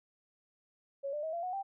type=tone with pitch steps; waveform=sine; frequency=554.4 / 594.2 / 636.8 / 682.5 / 731.5 / 784 Hz; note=C#5 / D5 / D#5 / F5 / F#5 / G5; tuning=0 / +20 / +40 / -40 / -20 / 0 cents; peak=-34 dBFS; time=1.03-1.63 s; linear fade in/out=20 ms; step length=100 ms; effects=none